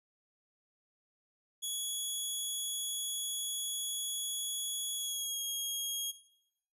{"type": "tone with pitch glide", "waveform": "15% pulse", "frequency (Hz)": [3362, 3278], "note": ["G#7", "G#7"], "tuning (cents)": [20, -23], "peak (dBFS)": -28, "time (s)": [1.62, 6.12], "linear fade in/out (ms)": 20, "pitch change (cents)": -43, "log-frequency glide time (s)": [4.95, 5.41], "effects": ["noise-tail reverb RT60 0.9 s tail -18 dB re dry", "resampled to 32000 Hz"]}